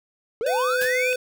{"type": "linear sweep", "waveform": "triangle", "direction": "up", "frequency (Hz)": [415.3, 2568], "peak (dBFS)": -21, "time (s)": [0.41, 1.13], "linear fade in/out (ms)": 0}
{"type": "tone", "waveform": "square", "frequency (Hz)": 504, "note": "B4", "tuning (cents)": 35, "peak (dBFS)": -23, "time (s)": [0.46, 1.16], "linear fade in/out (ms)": 5}
{"type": "noise with exponential decay", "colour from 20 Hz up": "white", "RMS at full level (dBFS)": -28, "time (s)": [0.81, 1.03], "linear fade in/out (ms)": 5, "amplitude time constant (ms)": 47}
{"effects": []}